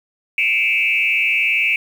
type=tone with frequency modulation; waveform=sine; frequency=2463 Hz; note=D#7; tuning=18 cents flat; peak=-14 dBFS; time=0.38-1.76 s; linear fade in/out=2 ms; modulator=121 Hz; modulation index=2.1; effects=7-bit